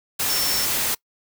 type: tone in noise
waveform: sine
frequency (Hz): 5410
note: E8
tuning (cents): +44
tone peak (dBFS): -25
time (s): 0.29-0.65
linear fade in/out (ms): 10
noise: white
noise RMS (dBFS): -23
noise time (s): 0.19-0.95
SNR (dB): -5
effects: noise-tail reverb RT60 0.1 s tail -24 dB re dry